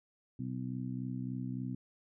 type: harmonic tone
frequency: 63.5 Hz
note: B1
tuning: 49 cents sharp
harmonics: 2 / 3 / 4 / 5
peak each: -39 / -42 / -40 / -51 dBFS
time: 0.39-1.75 s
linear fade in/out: 5 ms
effects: none